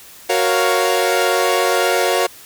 sawtooth chord, Gb major seventh, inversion none, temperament equal, 370 / 466.2 / 554.4 / 698.5 Hz, Gb4 / Bb4 / Db5 / F5, 0 / 0 / 0 / 0 cents, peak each -16 dBFS, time 0.29-2.27 s, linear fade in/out 10 ms, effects white hiss -41 dBFS RMS until 2.45 s

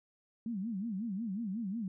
sine tone with vibrato, 210 Hz, G#3, 19 cents sharp, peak -34 dBFS, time 0.46-1.88 s, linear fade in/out 2 ms, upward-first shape sine, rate 5.5 Hz, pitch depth 220 cents each way, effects none

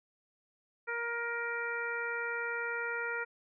harmonic tone, 470 Hz, A#4, 14 cents sharp, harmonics 1 / 2 / 3 / 4 / 5, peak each -40 / -43 / -36 / -40 / -43 dBFS, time 0.87-3.25 s, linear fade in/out 20 ms, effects none

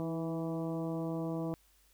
harmonic tone with a mistuned harmonic, 164.3 Hz, E3, 5 cents flat, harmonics 1 / 2 / 3 / 4 / 5 / 6 / 7, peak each -37 / -37 / -42 / -43 / -51 / -50 / -53 dBFS, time 0-1.54 s, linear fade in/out 0 ms, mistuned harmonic 2, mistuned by -24 cents, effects added 50 Hz sine -68 dBFS peak until 1.93 s + white hiss -68 dBFS RMS until 1.93 s

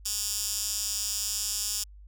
10% pulse tone with high-pass filter, 207.7 Hz, G#3, in tune, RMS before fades -31 dBFS, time 0.05-1.84 s, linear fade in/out 10 ms, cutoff 6100 Hz, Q 1.9, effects added 50 Hz sine -46 dBFS peak until 2.07 s

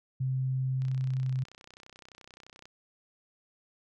sine tone with pitch glide, 130.81 to 129.98 Hz, C3 to C3, 0 to -11 cents, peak -27 dBFS, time 0.2-1.44 s, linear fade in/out 10 ms, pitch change -11 cents, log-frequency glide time 0.99-1.3 s
click train, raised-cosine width 0.2 ms, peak -33 dBFS, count 59, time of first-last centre 0.82-2.655 s, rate 31.6 Hz
effects none

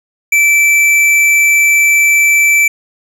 triangle tone with hard clipping, 2325 Hz, D7, 18 cents flat, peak -8 dBFS, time 0.32-2.68 s, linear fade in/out 5 ms, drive 15 dB, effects none

